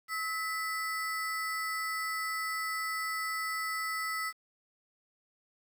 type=ring-modulated tone; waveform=square; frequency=1641 Hz; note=G#6; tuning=21 cents flat; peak=-30 dBFS; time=0.08-4.33 s; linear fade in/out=50 ms; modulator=347 Hz; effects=10-bit